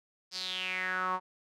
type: tone with band-pass filter sweep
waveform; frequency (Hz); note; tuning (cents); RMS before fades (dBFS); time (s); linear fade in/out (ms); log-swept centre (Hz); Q
sawtooth; 185; F#3; 0; -34; 0.31-1.2; 50; 5100 to 960; 5.9
effects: none